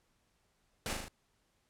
pink noise with echo, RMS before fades -37 dBFS, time 0.86-0.93 s, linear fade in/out 0 ms, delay 38 ms, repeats 4, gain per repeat -3 dB, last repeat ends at 1.082 s, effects pink hiss -75 dBFS RMS until 1.69 s + low-pass 11000 Hz 12 dB/octave

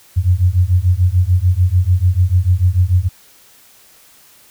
sine beating tone pair, 87.31 / 94.11 Hz, F2 / F#2, 0 / +30 cents, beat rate 6.8 Hz, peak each -13 dBFS, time 0.16-3.09 s, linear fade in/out 20 ms, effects white hiss -47 dBFS RMS until 4.5 s

